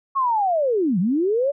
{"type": "linear two-way sweep", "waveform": "sine", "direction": "down then up", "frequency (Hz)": [1113, 164.81, 584], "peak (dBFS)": -17, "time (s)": [0.15, 1.52], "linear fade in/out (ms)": 20, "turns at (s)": 0.99, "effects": []}